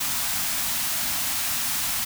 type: band-stop noise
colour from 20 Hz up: white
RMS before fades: -26 dBFS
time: 0-2.05 s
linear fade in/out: 10 ms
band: 300 to 640 Hz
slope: 48 dB/octave
effects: none